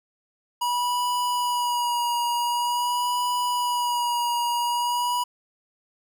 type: tone with vibrato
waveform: square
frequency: 968 Hz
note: B5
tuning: 35 cents flat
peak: -23 dBFS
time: 0.61-5.24 s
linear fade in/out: 10 ms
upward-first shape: sine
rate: 0.46 Hz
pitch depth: 24 cents each way
effects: none